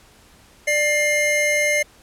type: tone pair together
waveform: square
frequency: 593 / 2115 Hz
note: D5 / C7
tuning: +17 / +18 cents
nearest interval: octave + minor seventh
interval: 2201 cents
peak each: -22 / -19 dBFS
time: 0.67-1.83 s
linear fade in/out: 10 ms
effects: pink hiss -51 dBFS RMS until 2.02 s + low-pass 12000 Hz 12 dB/octave